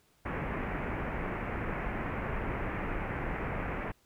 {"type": "low-pass noise", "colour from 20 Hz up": "pink", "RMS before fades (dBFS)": -35, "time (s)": [0.25, 3.92], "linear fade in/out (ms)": 10, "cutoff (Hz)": 2400, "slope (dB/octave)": 48, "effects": ["pink hiss -68 dBFS RMS until 4.05 s"]}